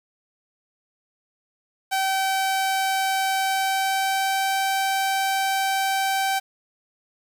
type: tone with pitch glide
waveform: sawtooth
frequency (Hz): 770 to 774.9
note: G5 to G5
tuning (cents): -31 to -20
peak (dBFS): -17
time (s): 1.91-6.4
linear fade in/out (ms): 20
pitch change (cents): +11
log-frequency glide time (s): 3.4-4.54
effects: 8-bit